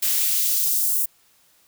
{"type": "noise with high-pass filter sweep", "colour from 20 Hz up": "blue", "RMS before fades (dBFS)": -21, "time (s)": [0.02, 1.06], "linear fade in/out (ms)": 10, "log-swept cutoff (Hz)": [1500, 9800], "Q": 0.83, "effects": ["white hiss -59 dBFS RMS until 1.67 s"]}